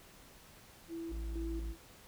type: tone with tremolo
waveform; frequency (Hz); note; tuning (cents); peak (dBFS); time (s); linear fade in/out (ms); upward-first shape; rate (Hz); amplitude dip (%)
sine; 331.9; E4; +12; -39; 0.88-1.78; 50; square; 2.1; 70
type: tone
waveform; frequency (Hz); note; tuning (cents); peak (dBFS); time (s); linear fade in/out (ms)
triangle; 55; A1; 0; -35; 1.09-1.75; 50
effects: pink hiss -58 dBFS RMS until 2.07 s